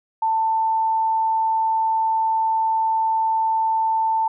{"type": "tone", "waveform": "sine", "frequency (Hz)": 890, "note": "A5", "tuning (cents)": 20, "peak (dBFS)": -17, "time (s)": [0.22, 4.28], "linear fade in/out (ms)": 5, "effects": []}